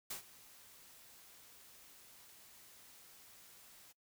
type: noise with ADSR envelope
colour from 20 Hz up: white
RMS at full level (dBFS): -42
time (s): 0.1-3.93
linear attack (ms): 7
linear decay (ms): 110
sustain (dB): -18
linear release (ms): 19
effects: noise-tail reverb RT60 0.1 s tail -21 dB re dry